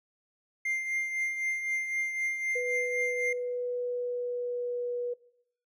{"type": "tone with tremolo", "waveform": "triangle", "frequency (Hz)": 2101, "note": "C7", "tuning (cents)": 7, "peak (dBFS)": -25, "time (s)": [0.65, 3.33], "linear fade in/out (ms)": 5, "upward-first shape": "triangle", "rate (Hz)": 3.9, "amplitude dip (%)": 55}
{"type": "tone with pitch glide", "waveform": "sine", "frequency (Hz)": [494.2, 486], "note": ["B4", "B4"], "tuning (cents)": [1, -28], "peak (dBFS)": -30, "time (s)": [2.55, 5.14], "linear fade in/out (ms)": 10, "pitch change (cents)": -29, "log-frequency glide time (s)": [2.95, 4.97]}
{"effects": ["noise-tail reverb RT60 0.7 s tail -19 dB re dry"]}